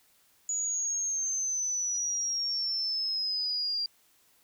sine exponential sweep, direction down, 6870 to 4747 Hz, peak -28 dBFS, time 0.49-3.86 s, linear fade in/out 2 ms, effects white hiss -65 dBFS RMS until 4.43 s

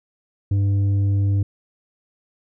triangle tone with tanh clipping, 99.4 Hz, G2, 25 cents sharp, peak -17 dBFS, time 0.51-1.43 s, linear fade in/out 5 ms, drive 10 dB, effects none

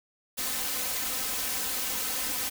white noise with comb filter, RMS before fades -31 dBFS, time 0.37-2.5 s, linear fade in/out 20 ms, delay 3.9 ms, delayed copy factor +1, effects none

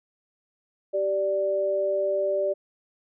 sine tone pair together, 388 / 587.3 Hz, G4 / D5, -18 / 0 cents, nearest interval perfect fifth, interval 718 cents, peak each -28 / -23 dBFS, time 0.93-2.54 s, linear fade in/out 20 ms, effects none

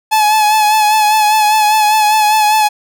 45% pulse tone with vibrato, 854 Hz, G#5, 48 cents sharp, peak -8 dBFS, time 0.11-2.69 s, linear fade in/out 20 ms, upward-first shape sine, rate 5 Hz, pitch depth 35 cents each way, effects none

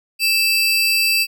45% pulse tone pair together, 2637 / 4695 Hz, E7 / D8, 0 / -1 cents, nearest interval minor seventh, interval 999 cents, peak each -17 dBFS, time 0.19-1.27 s, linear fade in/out 50 ms, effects none

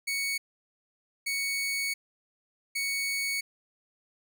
sawtooth tone bursts at uneven times, 2226 Hz, C#7, 7 cents sharp, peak -25 dBFS, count 3, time 0.07-0.38 / 1.26-1.94 / 2.75-3.41 s, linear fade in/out 10 ms, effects none

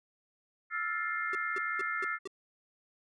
sine chord, F major seventh, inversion third, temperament equal with one note detuned, 1318.5 / 1396.9 / 1760 / 2112 Hz, E6 / F6 / A6 / C7, 0 / 0 / 0 / +16 cents, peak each -37 dBFS, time 0.7-2.19 s, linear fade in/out 50 ms
square tone bursts, 385.8 Hz, G4, 28 cents flat, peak -38 dBFS, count 5, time 1.33-2.275 s, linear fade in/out 2 ms, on 21 ms, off 210 ms
effects resampled to 22050 Hz

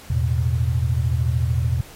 sine chord, E suspended fourth, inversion none, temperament equal, 82.41 / 110 / 123.47 Hz, E2 / A2 / B2, 0 / 0 / 0 cents, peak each -21 / -25 / -21 dBFS, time 0.1-1.81 s, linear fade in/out 5 ms, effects pink hiss -44 dBFS RMS until 1.95 s + AAC 48 kbps

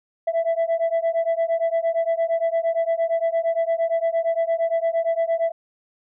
sine beating tone pair, 659.3 / 668 Hz, E5 / E5, 0 / +23 cents, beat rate 8.7 Hz, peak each -20 dBFS, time 0.27-5.52 s, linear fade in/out 10 ms, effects tanh soft clip ceiling -16 dBFS

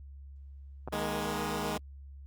clicks, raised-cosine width 1 ms, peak -24 / -27 dBFS, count 2, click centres 0.876 / 0.884 s
10% pulse chord, D# suspended fourth, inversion none, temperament equal with one note detuned, 155.56 / 207.7 / 237.3 Hz, D#3 / G#3 / A#3, 0 / 0 / +31 cents, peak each -28 / -26 / -30 dBFS, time 0.92-1.78 s, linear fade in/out 10 ms
effects added 69 Hz sine -45 dBFS peak until 2.26 s + Opus 48 kbps

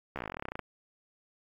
slowing click train, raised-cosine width 0.5 ms, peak -21 dBFS, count 19, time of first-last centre 0.16-0.593 s, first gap 14 ms, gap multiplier 1.06, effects AAC 48 kbps

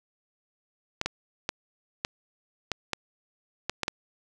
clicks, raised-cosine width 0.2 ms, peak -10 dBFS, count 9, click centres 1.014 / 1.06 / 1.491 / 2.049 / 2.717 / 2.933 / 3.696 / 3.833 / 3.881 s, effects none

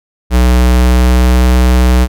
square tone with pitch glide, 61.74 to 62.35 Hz, B1 to B1, 0 to +17 cents, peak -6 dBFS, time 0.3-2.08 s, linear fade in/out 50 ms, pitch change +17 cents, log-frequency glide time 0.55-1.5 s, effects none

